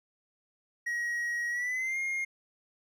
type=tone with pitch glide; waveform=triangle; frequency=1899 to 2132 Hz; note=A#6 to C7; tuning=+32 to +32 cents; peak=-28 dBFS; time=0.86-2.25 s; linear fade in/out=10 ms; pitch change=+200 cents; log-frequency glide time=1.5-1.98 s; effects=none